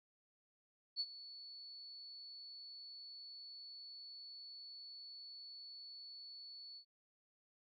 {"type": "tone with ADSR envelope", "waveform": "sine", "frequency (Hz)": 4435, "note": "C#8", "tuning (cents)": 0, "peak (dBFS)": -34, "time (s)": [0.96, 6.85], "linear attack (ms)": 43, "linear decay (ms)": 47, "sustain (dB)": -16, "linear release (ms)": 83, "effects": ["MP3 48 kbps"]}